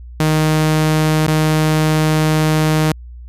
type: tone with dropouts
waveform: sawtooth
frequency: 155.56 Hz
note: D#3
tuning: in tune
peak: -8 dBFS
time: 0.2-2.92 s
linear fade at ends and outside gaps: 2 ms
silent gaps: 1.266-1.277 s
effects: added 60 Hz sine -31 dBFS peak until 3.28 s + resampled to 32000 Hz

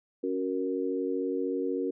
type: chord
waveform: sine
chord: F# major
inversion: second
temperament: equal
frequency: 277.2 / 370 / 466.2 Hz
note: C#4 / F#4 / A#4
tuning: 0 / 0 / 0 cents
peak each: -32 dBFS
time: 0.23-1.91 s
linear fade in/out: 10 ms
effects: none

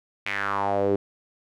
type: tone with band-pass filter sweep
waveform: sawtooth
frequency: 100 Hz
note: G2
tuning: 35 cents sharp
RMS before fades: -25 dBFS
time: 0.26-0.96 s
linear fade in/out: 5 ms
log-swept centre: 2400 to 370 Hz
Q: 4.2
effects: none

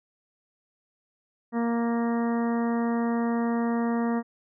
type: harmonic tone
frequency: 233.5 Hz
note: A#3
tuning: 3 cents sharp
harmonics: 1 / 2 / 3 / 4 / 5 / 6 / 7 / 8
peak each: -24 / -32 / -35 / -37 / -39 / -45 / -47 / -42 dBFS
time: 1.52-4.23 s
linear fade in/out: 50 ms
effects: none

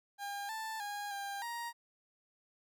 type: tone with pitch steps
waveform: 30% pulse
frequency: 806 / 883 / 819 / 799 / 941 Hz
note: G5 / A5 / G#5 / G5 / A#5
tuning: +48 / +6 / -24 / +33 / +16 cents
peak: -36 dBFS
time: 0.18-1.73 s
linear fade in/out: 50 ms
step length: 310 ms
effects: none

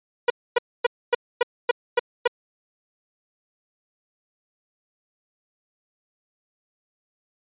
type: tone bursts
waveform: sawtooth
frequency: 483.6 Hz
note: B4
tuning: 36 cents flat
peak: -11 dBFS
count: 8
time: 0.28-2.276 s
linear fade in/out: 5 ms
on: 22 ms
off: 260 ms
effects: resampled to 8000 Hz

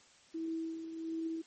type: tone with tremolo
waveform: sine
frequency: 325.7 Hz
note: E4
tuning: 21 cents flat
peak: -34 dBFS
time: 0.34-1.42 s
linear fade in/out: 10 ms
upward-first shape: sine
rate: 1.4 Hz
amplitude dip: 55%
effects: white hiss -62 dBFS RMS until 1.46 s + MP3 32 kbps

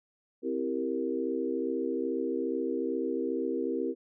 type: chord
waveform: sine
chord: C dominant seventh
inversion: none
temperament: equal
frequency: 261.6 / 329.6 / 392 / 466.2 Hz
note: C4 / E4 / G4 / Bb4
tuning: 0 / 0 / 0 / 0 cents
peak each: -34 dBFS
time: 0.42-3.95 s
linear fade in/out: 50 ms
effects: none

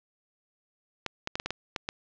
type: clicks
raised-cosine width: 0.2 ms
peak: -13 dBFS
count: 8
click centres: 1.063 / 1.274 / 1.355 / 1.399 / 1.46 / 1.506 / 1.762 / 1.889 s
effects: low-pass 5000 Hz 12 dB/octave + 9-bit

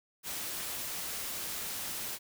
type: noise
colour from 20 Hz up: white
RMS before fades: -38 dBFS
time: 0.23-2.19 s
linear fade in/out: 50 ms
effects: none

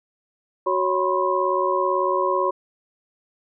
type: tone cluster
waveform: sine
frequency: 371.7 / 554 / 990 / 1068 Hz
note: F#4 / C#5 / B5 / C6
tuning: +8 / -1 / +4 / +35 cents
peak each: -24 dBFS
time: 0.66-2.51 s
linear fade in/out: 10 ms
effects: none

